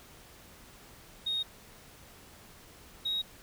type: tone pair in turn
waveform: sine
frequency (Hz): 3729 / 3788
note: A#7 / A#7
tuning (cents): 0 / +27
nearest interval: unison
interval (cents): 27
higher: second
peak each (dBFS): -28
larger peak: neither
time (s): 1.26-1.43 / 3.05-3.22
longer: neither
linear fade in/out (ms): 10
effects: tanh soft clip ceiling -25 dBFS + pink hiss -54 dBFS RMS until 3.42 s